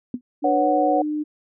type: tone with exponential decay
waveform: sine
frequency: 246.9 Hz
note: B3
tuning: in tune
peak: -19 dBFS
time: 0.14-0.21 s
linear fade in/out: 2 ms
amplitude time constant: 15 ms
type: tone with pitch glide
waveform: sine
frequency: 293.7 to 301.6 Hz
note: D4 to D4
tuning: 0 to +46 cents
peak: -22 dBFS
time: 0.42-1.24 s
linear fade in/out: 20 ms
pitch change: +46 cents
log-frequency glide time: 0.56-0.67 s
type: chord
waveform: sine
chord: B suspended second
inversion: none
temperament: equal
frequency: 493.9 / 554.4 / 740 Hz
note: B4 / C#5 / F#5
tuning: 0 / 0 / 0 cents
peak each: -25 / -22 / -19 dBFS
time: 0.44-1.02 s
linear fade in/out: 5 ms
effects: none